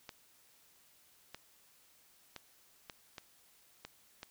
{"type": "clicks", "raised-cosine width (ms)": 0.2, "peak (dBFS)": -27, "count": 7, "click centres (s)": [0.092, 1.346, 2.363, 2.898, 3.182, 3.85, 4.231], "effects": ["white hiss -66 dBFS RMS until 4.3 s"]}